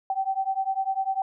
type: beating tone pair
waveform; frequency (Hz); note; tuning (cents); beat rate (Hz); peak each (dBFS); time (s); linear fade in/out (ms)
sine; 767 / 777; G5 / G5; -38 / -16; 10; -27; 0.1-1.22; 2
effects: none